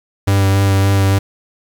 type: tone with vibrato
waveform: 45% pulse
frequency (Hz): 98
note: G2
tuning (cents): 0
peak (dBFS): -10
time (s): 0.27-1.19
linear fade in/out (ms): 10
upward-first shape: sine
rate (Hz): 3.5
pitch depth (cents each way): 15
effects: 7-bit